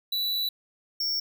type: tone pair in turn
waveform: square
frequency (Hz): 3951 / 5472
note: B7 / F8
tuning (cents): 0 / -36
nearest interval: tritone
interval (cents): 564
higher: second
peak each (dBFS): -26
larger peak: neither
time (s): 0.12-0.49 / 1-1.2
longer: first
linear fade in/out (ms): 5
effects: none